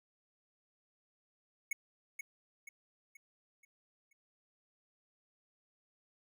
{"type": "tone with echo", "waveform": "square", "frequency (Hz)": 2204, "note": "C#7", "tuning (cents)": -11, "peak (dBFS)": -33, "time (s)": [1.71, 1.73], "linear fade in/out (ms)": 5, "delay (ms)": 480, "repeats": 5, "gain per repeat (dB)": -7, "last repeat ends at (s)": 4.13, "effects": []}